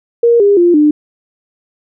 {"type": "tone with pitch steps", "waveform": "sine", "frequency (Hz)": [470, 404.5, 348.1, 299.5], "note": ["A#4", "G#4", "F4", "D4"], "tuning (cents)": [14, -46, -6, 34], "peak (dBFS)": -5, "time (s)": [0.23, 0.91], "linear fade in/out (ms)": 5, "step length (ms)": 170, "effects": []}